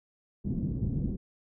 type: low-pass noise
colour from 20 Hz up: white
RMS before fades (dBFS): -31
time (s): 0.44-1.17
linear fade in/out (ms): 20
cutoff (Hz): 230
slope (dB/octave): 24
effects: none